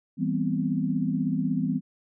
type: chord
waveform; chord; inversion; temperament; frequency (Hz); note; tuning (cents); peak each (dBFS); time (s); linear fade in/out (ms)
sine; C major seventh; first; just; 163.52 / 196.22 / 245.3 / 261.6; E3 / G3 / B3 / C4; -14 / +2 / -12 / 0; -29; 0.17-1.81; 50
effects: none